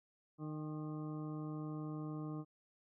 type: harmonic tone with a mistuned harmonic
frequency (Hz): 153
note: D#3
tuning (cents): -29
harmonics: 1 / 2 / 3 / 4 / 5 / 7 / 8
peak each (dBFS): -43 / -44 / -54 / -58 / -59 / -57 / -58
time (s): 0.38-2.45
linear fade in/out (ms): 50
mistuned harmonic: 5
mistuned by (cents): +35
effects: none